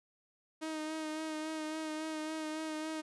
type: tone with vibrato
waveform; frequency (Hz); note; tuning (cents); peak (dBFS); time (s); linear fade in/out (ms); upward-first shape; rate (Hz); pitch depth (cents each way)
sawtooth; 312.6; D#4; +8; -33; 0.61-3.02; 20; sine; 3.6; 25
effects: resampled to 24000 Hz